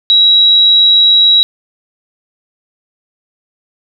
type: tone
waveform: sine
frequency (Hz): 3871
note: B7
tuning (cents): -35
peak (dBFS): -4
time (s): 0.1-1.43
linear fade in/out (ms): 0
effects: none